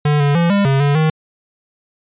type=tone with pitch steps; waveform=square; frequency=147.9 / 143.5 / 170.1 / 201 / 136.2 / 143.1 / 156.9 Hz; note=D3 / D3 / F3 / G3 / C#3 / D3 / D#3; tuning=+13 / -40 / -45 / +44 / -30 / -45 / +15 cents; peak=-12 dBFS; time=0.05-1.1 s; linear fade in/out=5 ms; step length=150 ms; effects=resampled to 8000 Hz